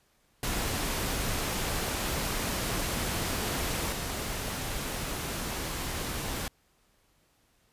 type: noise with level steps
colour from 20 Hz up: pink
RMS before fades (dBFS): -31 / -34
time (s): 0.43-6.48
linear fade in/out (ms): 2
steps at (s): 3.92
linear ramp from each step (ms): 5
effects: pink hiss -68 dBFS RMS until 7.72 s + resampled to 32000 Hz